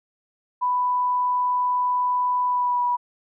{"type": "tone with pitch glide", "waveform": "sine", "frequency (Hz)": [992, 976.6], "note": ["B5", "B5"], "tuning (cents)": [7, -20], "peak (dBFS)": -19, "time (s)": [0.61, 2.97], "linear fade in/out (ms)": 20, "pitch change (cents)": -27, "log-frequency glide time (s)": [2.47, 2.84], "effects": []}